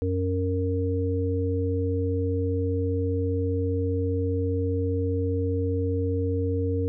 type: harmonic tone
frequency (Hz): 92.5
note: F#2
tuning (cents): 0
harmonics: 1 / 3 / 5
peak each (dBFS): -25 / -30 / -28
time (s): 0.02-6.88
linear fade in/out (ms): 0
effects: none